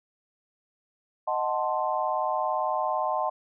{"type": "chord", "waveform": "sine", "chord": "D# diminished seventh", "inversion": "none", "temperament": "equal", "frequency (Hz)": [622.3, 740, 880, 1046.5], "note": ["D#5", "F#5", "A5", "C6"], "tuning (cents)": [0, 0, 0, 0], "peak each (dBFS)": -30, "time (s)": [1.27, 3.3], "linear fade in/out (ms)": 10, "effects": []}